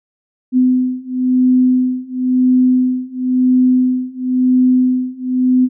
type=beating tone pair; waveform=sine; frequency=253.4 / 254.37 Hz; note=B3 / C4; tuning=+45 / -49 cents; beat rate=0.97 Hz; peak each=-14 / -13 dBFS; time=0.52-5.69 s; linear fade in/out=50 ms; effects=none